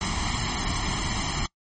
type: noise with comb filter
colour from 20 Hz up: pink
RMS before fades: -27 dBFS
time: 0.01-1.46 s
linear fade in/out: 2 ms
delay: 0.97 ms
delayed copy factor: +0.8
effects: noise-tail reverb RT60 0.1 s tail -23 dB re dry + MP3 32 kbps